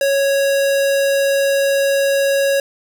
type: tone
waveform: square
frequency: 553 Hz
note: C#5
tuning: 4 cents flat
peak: -14 dBFS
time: 0.01-2.6 s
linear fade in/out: 2 ms
effects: none